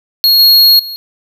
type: tone with level steps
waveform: square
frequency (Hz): 4300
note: C8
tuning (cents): +47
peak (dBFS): -6 / -4 / -22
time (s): 0.24-0.96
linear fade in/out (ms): 0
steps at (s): 0.39 / 0.79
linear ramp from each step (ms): 5
effects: none